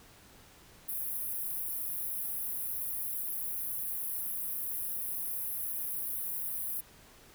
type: high-pass noise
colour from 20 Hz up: white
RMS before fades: -36 dBFS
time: 0.88-6.81 s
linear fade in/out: 10 ms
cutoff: 10000 Hz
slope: 96 dB/octave
effects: pink hiss -57 dBFS RMS until 7.34 s